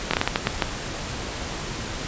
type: slowing click train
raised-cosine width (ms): 0.3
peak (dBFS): -3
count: 8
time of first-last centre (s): 0.11-0.622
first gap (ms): 25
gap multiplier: 1.35
effects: pink hiss -31 dBFS RMS until 2.07 s + resampled to 16000 Hz